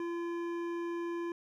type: tone with hard clipping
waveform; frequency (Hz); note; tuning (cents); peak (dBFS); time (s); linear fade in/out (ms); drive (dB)
sine; 341.7; F4; -38; -36; 0-1.32; 2; 12
effects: none